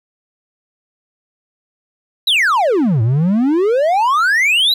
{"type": "exponential two-way sweep", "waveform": "triangle", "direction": "down then up", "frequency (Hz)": [4067, 106.9, 4067], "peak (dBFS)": -9, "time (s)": [2.27, 4.74], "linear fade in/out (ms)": 5, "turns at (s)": 3.02, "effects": []}